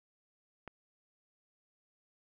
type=click; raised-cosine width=0.5 ms; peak=-29 dBFS; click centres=0.677 s; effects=none